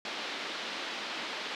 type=band-pass noise; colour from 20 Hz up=white; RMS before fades=-38 dBFS; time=0.05-1.55 s; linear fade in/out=2 ms; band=210 to 4100 Hz; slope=24 dB/octave; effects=none